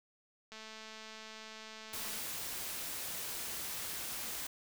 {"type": "click train", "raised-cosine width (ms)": 0.2, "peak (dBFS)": -32, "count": 366, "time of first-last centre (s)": [0.52, 2.187], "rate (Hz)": 219}
{"type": "noise", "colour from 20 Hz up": "white", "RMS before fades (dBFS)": -41, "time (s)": [1.93, 4.47], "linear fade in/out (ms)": 5}
{"effects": []}